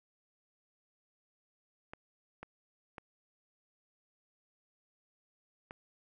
clicks, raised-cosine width 0.5 ms, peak -29 dBFS, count 4, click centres 1.935 / 2.43 / 2.982 / 5.709 s, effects none

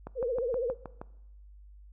click train, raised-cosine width 1 ms, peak -25 dBFS, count 7, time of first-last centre 0.07-1.015 s, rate 6.35 Hz
sine tone with vibrato, 491.7 Hz, B4, 8 cents flat, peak -28 dBFS, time 0.15-0.75 s, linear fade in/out 50 ms, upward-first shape triangle, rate 15 Hz, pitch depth 170 cents each way
effects noise-tail reverb RT60 0.9 s tail -20 dB re dry + added 50 Hz sine -49 dBFS peak until 1.92 s

